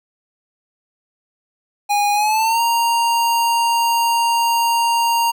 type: tone with pitch glide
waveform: square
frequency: 821 to 932.2 Hz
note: G#5 to A#5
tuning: -20 to 0 cents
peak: -15 dBFS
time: 1.89-5.32 s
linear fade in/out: 20 ms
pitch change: +220 cents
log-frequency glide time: 2.13-2.61 s
effects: none